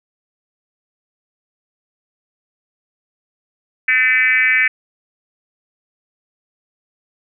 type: tone with frequency modulation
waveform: sine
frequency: 2039 Hz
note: C7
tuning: 45 cents flat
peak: -11 dBFS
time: 3.88-4.68 s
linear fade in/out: 5 ms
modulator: 254 Hz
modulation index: 1.5
effects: none